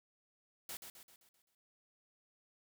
white noise with echo, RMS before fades -45 dBFS, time 0.69-0.77 s, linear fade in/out 2 ms, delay 130 ms, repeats 6, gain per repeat -6 dB, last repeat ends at 1.55 s, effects none

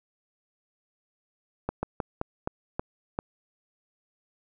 slowing click train, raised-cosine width 1 ms, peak -14 dBFS, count 7, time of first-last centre 1.69-3.189 s, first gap 140 ms, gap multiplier 1.23, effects none

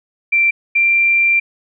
sine tone pair in turn, 2353 / 2366 Hz, D7 / D7, +3 / +12 cents, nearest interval unison, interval 9 cents, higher second, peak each -10 dBFS, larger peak neither, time 0.32-0.51 / 0.75-1.4 s, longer second, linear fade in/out 10 ms, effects none

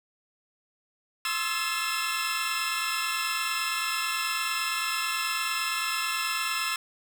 20% pulse tone cluster, 1054 / 1293 / 1342 / 1723 / 2665 Hz, C6 / E6 / E6 / A6 / E7, +12 / -34 / +31 / -37 / +18 cents, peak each -29 dBFS, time 1.25-6.76 s, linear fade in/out 2 ms, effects none

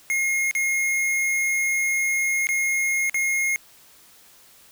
square tone with dropouts, 2148 Hz, C7, 45 cents sharp, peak -21 dBFS, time 0.1-3.56 s, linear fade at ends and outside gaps 0 ms, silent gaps 0.511-0.551 / 2.47-2.489 / 3.096-3.144 s, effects white hiss -52 dBFS RMS until 4.71 s

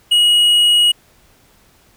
sine tone with tanh clipping, 2900 Hz, F#7, 35 cents flat, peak -10 dBFS, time 0.11-0.92 s, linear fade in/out 10 ms, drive 7 dB, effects pink hiss -52 dBFS RMS until 1.96 s

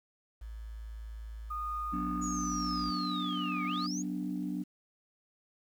sine tone, 55 Hz, A1, in tune, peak -40 dBFS, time 0.41-2.91 s, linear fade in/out 10 ms
sine tone with tremolo, 1229 Hz, D#6, 22 cents flat, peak -33 dBFS, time 1.5-3.87 s, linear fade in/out 10 ms, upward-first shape triangle, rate 0.97 Hz, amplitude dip 30%
sine chord, B minor, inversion second, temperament equal, 185 / 246.9 / 293.7 Hz, F#3 / B3 / D4, 0 / 0 / 0 cents, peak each -36 / -38 / -36 dBFS, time 1.92-4.64 s, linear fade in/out 20 ms
sine linear two-way sweep, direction down then up, 6890 to 2131 to 6890 Hz, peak -37 dBFS, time 2.21-4.03 s, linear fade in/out 20 ms, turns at 3.66 s
effects tanh soft clip ceiling -24 dBFS + 10-bit

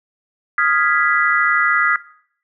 sine chord, F half-diminished seventh, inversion third, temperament equal, 1244.5 / 1396.9 / 1661.2 / 1975.5 Hz, Eb6 / F6 / Ab6 / Cb7, 0 / 0 / 0 / 0 cents, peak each -19 dBFS, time 0.58-1.96 s, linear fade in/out 2 ms, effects noise-tail reverb RT60 0.6 s tail -18 dB re dry

